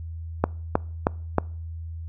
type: click train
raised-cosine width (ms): 1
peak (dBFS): -4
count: 4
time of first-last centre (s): 0.44-1.383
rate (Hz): 3.18
effects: noise-tail reverb RT60 0.5 s tail -25 dB re dry + added 82 Hz sine -32 dBFS peak until 2.08 s